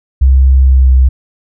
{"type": "tone with pitch glide", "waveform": "sine", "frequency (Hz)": [66, 64.57], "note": ["C2", "C2"], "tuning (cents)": [16, -22], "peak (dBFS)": -3, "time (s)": [0.21, 1.09], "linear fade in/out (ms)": 10, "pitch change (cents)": -38, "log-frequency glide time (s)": [0.63, 0.93], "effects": []}